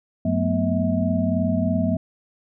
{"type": "tone cluster", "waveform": "sine", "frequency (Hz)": [96.1, 183.8, 222.2, 245.4, 644], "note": ["G2", "F#3", "A3", "B3", "E5"], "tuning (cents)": [-34, -11, 17, -11, -41], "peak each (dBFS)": [-26, -24, -25, -24, -27], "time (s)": [0.25, 1.97], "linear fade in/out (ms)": 5, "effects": []}